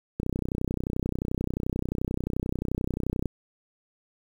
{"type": "click train", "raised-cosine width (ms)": 3, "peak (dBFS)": -15, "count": 97, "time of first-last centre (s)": [0.2, 3.257], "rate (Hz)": 31.4, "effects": ["8-bit"]}